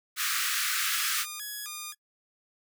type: high-pass noise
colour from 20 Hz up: pink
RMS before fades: -29 dBFS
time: 0.16-1.26 s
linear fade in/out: 50 ms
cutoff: 1200 Hz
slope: 96 dB/octave
type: tone with vibrato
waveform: 5% pulse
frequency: 1429 Hz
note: F6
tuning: 39 cents sharp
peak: -25 dBFS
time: 0.87-1.95 s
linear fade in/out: 50 ms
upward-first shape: square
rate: 1.9 Hz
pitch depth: 280 cents each way
effects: noise-tail reverb RT60 0.1 s tail -25 dB re dry